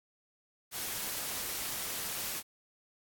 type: noise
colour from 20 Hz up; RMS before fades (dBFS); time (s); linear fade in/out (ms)
white; -37; 0.71-2.43; 50
effects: AAC 64 kbps